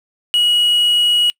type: tone with quantisation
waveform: triangle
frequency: 2908 Hz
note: F#7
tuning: 31 cents flat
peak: -10 dBFS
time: 0.34-1.3 s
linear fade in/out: 0 ms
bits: 6
effects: noise-tail reverb RT60 0.1 s tail -25 dB re dry